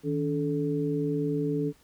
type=tone cluster; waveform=sine; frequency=157 / 286.3 / 435.5 Hz; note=D#3 / D4 / A4; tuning=+16 / -44 / -18 cents; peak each=-30 / -29 / -30 dBFS; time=0.03-1.73 s; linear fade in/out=50 ms; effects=pink hiss -61 dBFS RMS until 1.83 s